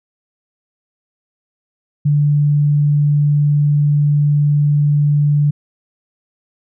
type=tone; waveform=sine; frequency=146.5 Hz; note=D3; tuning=4 cents flat; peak=-10 dBFS; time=2.05-5.51 s; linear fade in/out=10 ms; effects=none